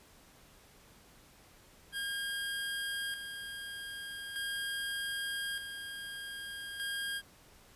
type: tone with tremolo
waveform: 25% pulse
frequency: 1616 Hz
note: G#6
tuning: 48 cents flat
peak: -31 dBFS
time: 1.92-7.22 s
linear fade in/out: 50 ms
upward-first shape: square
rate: 0.41 Hz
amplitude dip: 50%
effects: pink hiss -60 dBFS RMS until 7.75 s + resampled to 32000 Hz